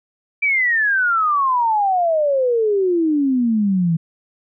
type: exponential sweep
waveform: sine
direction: down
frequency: 2349 to 160 Hz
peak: -14 dBFS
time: 0.42-3.97 s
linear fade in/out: 10 ms
effects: none